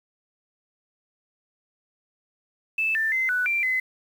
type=tone with pitch steps; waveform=sine; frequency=2630 / 1779 / 2063 / 1485 / 2360 / 2036 Hz; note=E7 / A6 / C7 / F#6 / D7 / C7; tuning=-5 / +19 / -25 / +6 / +8 / -48 cents; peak=-21 dBFS; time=2.78-3.8 s; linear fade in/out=5 ms; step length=170 ms; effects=8-bit